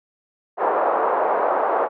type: band-pass noise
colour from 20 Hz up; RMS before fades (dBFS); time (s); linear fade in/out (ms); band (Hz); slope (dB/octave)
pink; -20; 0.57-1.89; 50; 490 to 1100; 24
effects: none